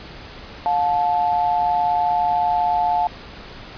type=tone pair together; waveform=sine; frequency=714 / 870.2 Hz; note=F5 / A5; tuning=+38 / -19 cents; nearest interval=minor third; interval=343 cents; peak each=-19 dBFS; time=0.66-3.07 s; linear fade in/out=0 ms; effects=pink hiss -38 dBFS RMS until 3.77 s + resampled to 11025 Hz